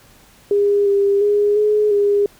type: tone with pitch steps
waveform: sine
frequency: 406.3 / 399.7 / 412.2 / 422 / 407 Hz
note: G#4 / G4 / G#4 / G#4 / G#4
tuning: -38 / +34 / -13 / +28 / -35 cents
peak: -12 dBFS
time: 0.51-2.26 s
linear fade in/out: 2 ms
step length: 350 ms
effects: pink hiss -49 dBFS RMS until 2.39 s